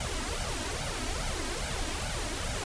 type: noise with flanger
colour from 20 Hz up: pink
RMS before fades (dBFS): -33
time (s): 0-2.64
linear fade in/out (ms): 5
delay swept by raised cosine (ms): 1.3 to 3.2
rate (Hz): 2.4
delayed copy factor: +0.75
effects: resampled to 22050 Hz